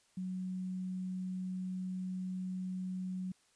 sine tone with quantisation, 185 Hz, F#3, in tune, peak -36 dBFS, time 0.17-3.32 s, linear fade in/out 5 ms, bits 11, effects white hiss -70 dBFS RMS until 3.55 s + resampled to 22050 Hz

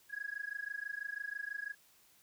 sine tone with amplitude modulation, 1661.2 Hz, G#6, in tune, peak -34 dBFS, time 0.09-1.75 s, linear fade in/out 50 ms, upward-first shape sine, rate 26.1 Hz, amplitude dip 95%, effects tanh soft clip ceiling -31 dBFS + white hiss -66 dBFS RMS until 2.22 s

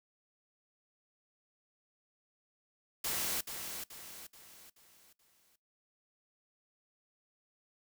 white noise with echo, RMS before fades -35 dBFS, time 3.04-3.41 s, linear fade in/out 5 ms, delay 430 ms, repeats 5, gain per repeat -7 dB, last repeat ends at 5.56 s, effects noise-tail reverb RT60 0.2 s tail -21 dB re dry

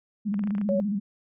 sine tone with vibrato, 204.1 Hz, G#3, 30 cents flat, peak -24 dBFS, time 0.25-1 s, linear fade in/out 20 ms, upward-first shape square, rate 15 Hz, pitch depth 71 cents each way
clicks, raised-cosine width 0.5 ms, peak -27 dBFS, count 8, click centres 0.342 / 0.393 / 0.438 / 0.474 / 0.507 / 0.551 / 0.582 / 0.614 s
sine tone, 559 Hz, C#5, 14 cents sharp, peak -23 dBFS, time 0.69-0.8 s, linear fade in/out 0 ms
effects none

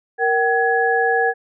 sine tone cluster, 466.9 / 766 / 1678 Hz, A#4 / G5 / G#6, +3 / -40 / +17 cents, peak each -19 dBFS, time 0.18-1.34 s, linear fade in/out 50 ms, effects none

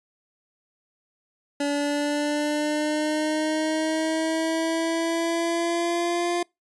25% pulse linear sweep, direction up, 285.9 to 349.2 Hz, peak -19 dBFS, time 1.6-6.43 s, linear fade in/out 5 ms, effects noise-tail reverb RT60 0.2 s tail -26 dB re dry + resampled to 24000 Hz

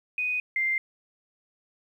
sine tone pair in turn, 2490 / 2094 Hz, D#7 / C7, +1 / +1 cents, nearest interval minor third, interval 300 cents, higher first, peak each -25 / -23 dBFS, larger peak second, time 0.18-0.4 / 0.56-0.78 s, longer neither, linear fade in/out 2 ms, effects 10-bit

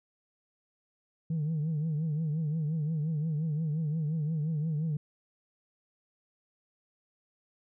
sine tone with vibrato, 155.56 Hz, D#3, in tune, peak -26 dBFS, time 1.3-4.97 s, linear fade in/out 5 ms, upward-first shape triangle, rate 5.7 Hz, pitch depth 120 cents each way, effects tanh soft clip ceiling -26 dBFS

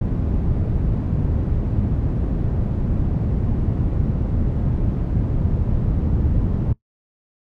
white low-pass noise, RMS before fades -20 dBFS, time 0.01-6.73 s, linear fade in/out 5 ms, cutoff 130 Hz, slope 12 dB/octave, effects noise-tail reverb RT60 0.1 s tail -19 dB re dry

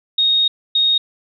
sine tone bursts at uneven times, 3729 Hz, A#7, in tune, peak -12 dBFS, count 2, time 0.18-0.48 / 0.75-0.98 s, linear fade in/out 5 ms, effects none

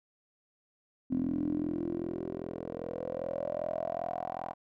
10% pulse tone with band-pass filter sweep, 42.54 Hz, F1, 45 cents flat, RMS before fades -35 dBFS, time 1.1-4.54 s, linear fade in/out 20 ms, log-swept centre 260 to 820 Hz, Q 8.5, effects none

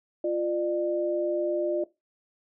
sine tone pair together, 348.1 / 600 Hz, F4 / D5, -6 / +37 cents, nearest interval major sixth, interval 943 cents, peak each -27 dBFS, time 0.24-1.84 s, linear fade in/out 5 ms, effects noise-tail reverb RT60 0.2 s tail -17 dB re dry

